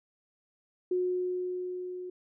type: tone with level ramp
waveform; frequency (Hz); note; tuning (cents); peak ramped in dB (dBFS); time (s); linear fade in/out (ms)
sine; 363.1; F#4; -33; -25 to -37; 0.91-2.1; 5
effects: none